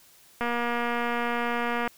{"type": "click train", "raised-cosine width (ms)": 0.5, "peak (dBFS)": -14, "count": 350, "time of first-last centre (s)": [0.41, 1.876], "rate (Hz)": 238, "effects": ["white hiss -56 dBFS RMS until 1.97 s"]}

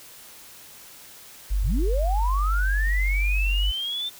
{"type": "tone", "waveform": "sine", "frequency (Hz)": 48.62, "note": "G1", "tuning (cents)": -13, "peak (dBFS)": -20, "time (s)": [1.5, 3.72], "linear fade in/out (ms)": 20}
{"type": "linear sweep", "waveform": "sine", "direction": "up", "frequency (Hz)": [53.1, 3598], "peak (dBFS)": -26, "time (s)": [1.62, 4.1], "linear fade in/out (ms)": 20}
{"effects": ["white hiss -46 dBFS RMS until 4.19 s"]}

